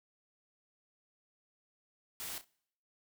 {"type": "noise with echo", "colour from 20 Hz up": "white", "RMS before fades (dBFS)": -42, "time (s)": [2.2, 2.38], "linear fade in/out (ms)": 0, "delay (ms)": 32, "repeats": 2, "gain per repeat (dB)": -11, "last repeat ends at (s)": 2.444, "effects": ["noise-tail reverb RT60 0.7 s tail -26 dB re dry"]}